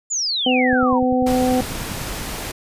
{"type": "exponential sweep", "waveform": "sine", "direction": "down", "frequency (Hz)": [7250, 880], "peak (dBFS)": -19, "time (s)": [0.1, 1], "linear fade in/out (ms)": 20}
{"type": "harmonic tone", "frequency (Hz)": 253.3, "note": "B3", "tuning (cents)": 44, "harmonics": [1, 2, 3], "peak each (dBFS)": [-17, -20, -22], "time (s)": [0.46, 1.61], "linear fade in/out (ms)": 5}
{"type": "click train", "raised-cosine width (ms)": 5, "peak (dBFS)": -18, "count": 16, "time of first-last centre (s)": [0.73, 2.215], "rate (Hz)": 10.1}
{"type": "noise", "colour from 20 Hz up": "pink", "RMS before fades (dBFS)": -28, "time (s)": [1.26, 2.52], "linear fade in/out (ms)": 10}
{"effects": ["resampled to 32000 Hz"]}